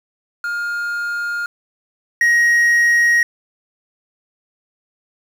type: tone pair in turn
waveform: triangle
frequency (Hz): 1413 / 1886.1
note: F6 / A#6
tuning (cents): +20 / +20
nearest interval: perfect fourth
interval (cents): 500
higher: second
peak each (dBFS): -18 / -9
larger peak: second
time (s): 0.44-1.46 / 2.21-3.23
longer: neither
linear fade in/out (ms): 2
effects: 7-bit